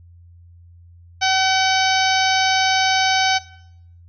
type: harmonic tone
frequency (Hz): 760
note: F#5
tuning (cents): +46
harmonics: 1 / 2 / 3 / 4 / 5 / 6 / 7 / 8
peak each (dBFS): -19 / -22 / -24 / -25 / -26 / -27 / -27 / -28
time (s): 1.21-3.39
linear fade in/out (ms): 20
effects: noise-tail reverb RT60 0.7 s tail -18 dB re dry + added 86 Hz sine -43 dBFS peak until 4.08 s